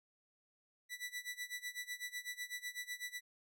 sawtooth tone with tremolo, 1970 Hz, B6, 5 cents flat, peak -36 dBFS, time 0.89-3.21 s, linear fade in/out 50 ms, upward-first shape sine, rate 8 Hz, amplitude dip 90%, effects none

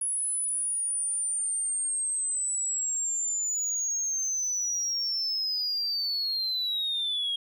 sine linear sweep, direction down, 10340 to 3253 Hz, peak -25 dBFS, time 0.01-7.36 s, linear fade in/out 5 ms, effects tanh soft clip ceiling -24 dBFS + 11-bit

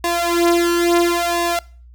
sawtooth tone with flanger, 343.9 Hz, F4, 27 cents flat, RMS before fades -17 dBFS, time 0.04-1.59 s, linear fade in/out 2 ms, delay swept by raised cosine 1.1 to 3.6 ms, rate 0.73 Hz, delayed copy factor +0.95, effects noise-tail reverb RT60 0.4 s tail -22 dB re dry + added 60 Hz sine -40 dBFS peak until 1.94 s

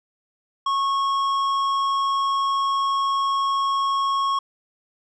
sine tone with tanh clipping, 1097 Hz, C#6, 18 cents flat, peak -21 dBFS, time 0.66-4.39 s, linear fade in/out 5 ms, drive 10 dB, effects none

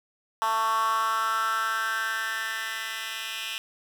10% pulse tone with high-pass filter sweep, 222.6 Hz, A3, 20 cents sharp, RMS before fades -28 dBFS, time 0.42-3.58 s, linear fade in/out 0 ms, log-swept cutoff 980 to 2500 Hz, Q 5.3, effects none

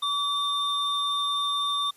triangle tone pair together, 1145 / 3604 Hz, D6 / A7, -44 / +41 cents, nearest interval octave + minor sixth, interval 1985 cents, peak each -26 / -25 dBFS, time 0.02-1.91 s, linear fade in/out 10 ms, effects white hiss -58 dBFS RMS until 1.96 s + resampled to 32000 Hz

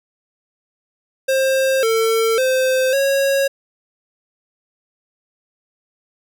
square tone with pitch steps, 531 / 449.8 / 519 / 550 Hz, C5 / A4 / C5 / C#5, +25 / +38 / -14 / -14 cents, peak -15 dBFS, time 1.28-3.48 s, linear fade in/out 10 ms, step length 550 ms, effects none

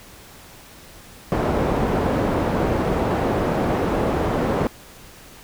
white low-pass noise, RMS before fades -21 dBFS, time 1.32-4.67 s, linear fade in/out 0 ms, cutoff 610 Hz, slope 12 dB/octave, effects pink hiss -44 dBFS RMS until 5.43 s

